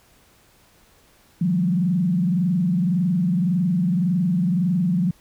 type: tone with frequency modulation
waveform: sine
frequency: 178.4 Hz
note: F3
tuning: 37 cents sharp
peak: -17 dBFS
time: 1.41-5.11 s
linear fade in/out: 5 ms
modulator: 21.8 Hz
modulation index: 0.89
effects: pink hiss -56 dBFS RMS until 5.2 s